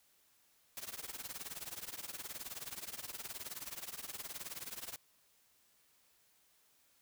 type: noise with tremolo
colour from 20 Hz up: white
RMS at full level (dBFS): -42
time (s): 0.77-4.96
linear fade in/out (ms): 0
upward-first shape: triangle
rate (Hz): 19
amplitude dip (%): 95
effects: white hiss -71 dBFS RMS until 7.01 s